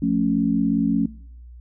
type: chord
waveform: sine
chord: F augmented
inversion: none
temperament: equal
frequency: 174.61 / 220 / 277.2 Hz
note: F3 / A3 / C#4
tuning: 0 / 0 / 0 cents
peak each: -24 / -22 / -21 dBFS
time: 0.02-1.06 s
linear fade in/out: 5 ms
effects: noise-tail reverb RT60 0.6 s tail -21 dB re dry + added 60 Hz sine -39 dBFS peak until 1.6 s